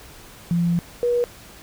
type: tone pair in turn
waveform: sine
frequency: 171.8 / 482.4 Hz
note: F3 / B4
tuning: -28 / -41 cents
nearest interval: octave + tritone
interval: 1787 cents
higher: second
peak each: -17 dBFS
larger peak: neither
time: 0.51-0.79 / 1.03-1.24 s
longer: first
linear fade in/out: 0 ms
effects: pink hiss -44 dBFS RMS until 1.62 s